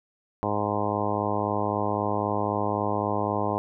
harmonic tone, 103.83 Hz, G#2, in tune, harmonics 1 / 2 / 3 / 4 / 5 / 6 / 7 / 8 / 9 / 10, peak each -33 / -33 / -33 / -33 / -33 / -33 / -33 / -33 / -33 / -33 dBFS, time 0.43-3.58 s, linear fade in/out 0 ms, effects none

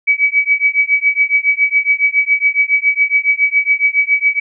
sine tone with tremolo, 2279 Hz, C#7, 47 cents sharp, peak -6 dBFS, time 0.07-4.4 s, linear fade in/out 10 ms, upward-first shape triangle, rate 7.2 Hz, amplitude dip 100%, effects none

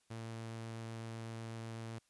sawtooth tone, 113.5 Hz, A#2, 46 cents flat, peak -39 dBFS, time 0.1-1.99 s, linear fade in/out 10 ms, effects white hiss -75 dBFS RMS until 2.09 s + resampled to 24000 Hz

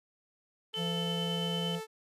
sawtooth tone, 440 Hz, A4, in tune, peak -34 dBFS, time 0.73-1.87 s, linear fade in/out 50 ms
sine tone with tremolo, 3055 Hz, G7, 45 cents flat, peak -34 dBFS, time 0.74-1.75 s, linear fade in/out 0 ms, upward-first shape sine, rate 8.9 Hz, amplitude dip 25%
harmonic tone, 170.2 Hz, F3, 44 cents flat, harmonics 1 / 3 / 4, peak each -33 / -42 / -46 dBFS, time 0.76-1.81 s, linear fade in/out 50 ms
effects resampled to 32000 Hz

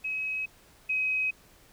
sine tone pair in turn, 2551 / 2533 Hz, D#7 / D#7, +43 / +30 cents, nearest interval unison, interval 13 cents, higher first, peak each -29 / -25 dBFS, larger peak second, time 0.04-0.46 / 0.89-1.31 s, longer neither, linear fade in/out 10 ms, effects pink hiss -58 dBFS RMS until 1.72 s

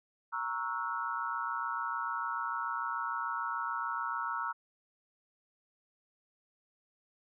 sine chord, F# dominant seventh, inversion first, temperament equal with one note detuned, 932.3 / 1108.7 / 1318.5 / 1445.3 Hz, A#5 / C#6 / E6 / F#6, 0 / 0 / 0 / -41 cents, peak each -38 / -40 / -36 / -40 dBFS, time 0.32-4.53 s, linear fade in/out 20 ms, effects none

